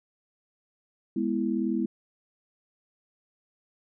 sine chord, E major, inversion first, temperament equal, 207.7 / 246.9 / 329.6 Hz, G#3 / B3 / E4, 0 / 0 / 0 cents, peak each -29 dBFS, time 1.16-1.86 s, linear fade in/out 5 ms, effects none

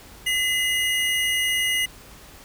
square tone pair together, 2034 / 2877 Hz, C7 / F#7, -50 / -49 cents, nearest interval tritone, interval 601 cents, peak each -24 dBFS, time 0.26-1.86 s, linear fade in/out 10 ms, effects added 50 Hz sine -51 dBFS peak until 2.44 s + pink hiss -46 dBFS RMS until 2.44 s

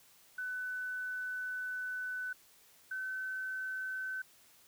sine tone pair in turn, 1500 / 1524.5 Hz, F#6 / G6, +23 / -49 cents, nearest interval unison, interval 28 cents, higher second, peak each -36 / -36 dBFS, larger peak neither, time 0.38-2.33 / 2.91-4.22 s, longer first, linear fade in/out 5 ms, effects white hiss -63 dBFS RMS until 4.67 s

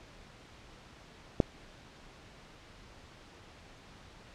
click, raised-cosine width 2 ms, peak -9 dBFS, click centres 1.402 s, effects pink hiss -54 dBFS RMS until 4.34 s + low-pass 5000 Hz 12 dB/octave

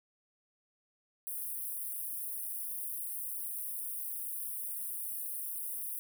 white high-pass noise, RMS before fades -39 dBFS, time 1.27-5.99 s, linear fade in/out 0 ms, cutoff 9100 Hz, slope 96 dB/octave, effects none

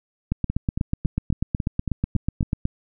two click trains, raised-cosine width 5 ms, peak -9 / -12 dBFS, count 20 / 8, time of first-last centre 0.32-2.654 / 0.5-2.428 s, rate 8.14 / 3.63 Hz, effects none

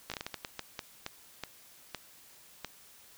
slowing click train, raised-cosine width 0.2 ms, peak -19 dBFS, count 14, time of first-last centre 0.1-2.647 s, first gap 16 ms, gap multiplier 1.37, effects white hiss -57 dBFS RMS until 3.17 s

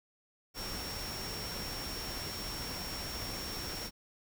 sine tone in noise, 5500 Hz, F8, 27 cents flat, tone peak -42 dBFS, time 0.54-3.91 s, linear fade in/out 50 ms, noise pink, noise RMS -41 dBFS, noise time 0.54-3.91 s, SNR -4 dB, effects none

